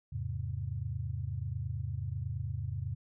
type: chord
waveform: sine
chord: E augmented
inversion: none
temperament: equal with one note detuned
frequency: 82.41 / 103.83 / 132.26 Hz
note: E2 / G#2 / B#2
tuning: 0 / 0 / +19 cents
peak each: -39 / -37 / -38 dBFS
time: 0.12-2.95 s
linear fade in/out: 10 ms
effects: none